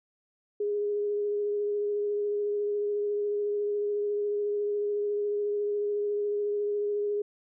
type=tone with vibrato; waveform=sine; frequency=412.6 Hz; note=G#4; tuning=11 cents flat; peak=-26 dBFS; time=0.6-7.22 s; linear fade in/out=5 ms; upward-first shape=triangle; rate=14 Hz; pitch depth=17 cents each way; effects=none